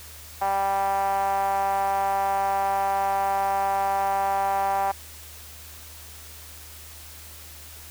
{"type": "tone with band-pass filter", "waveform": "5% pulse", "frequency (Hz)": 196, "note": "G3", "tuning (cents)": 0, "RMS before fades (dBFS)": -24, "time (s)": [0.41, 4.92], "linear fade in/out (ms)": 10, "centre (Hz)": 800, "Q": 5.3, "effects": ["added 77 Hz sine -46 dBFS peak until 7.9 s", "white hiss -44 dBFS RMS until 7.9 s"]}